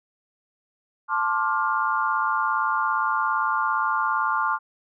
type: chord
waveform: sine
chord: D minor seventh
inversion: second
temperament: just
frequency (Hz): 881 / 1057.2 / 1174.7 / 1409.6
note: A5 / C6 / D6 / F6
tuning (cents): +2 / +18 / 0 / +16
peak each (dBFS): -27 / -26 / -26 / -26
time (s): 1.08-4.59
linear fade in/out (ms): 50
effects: none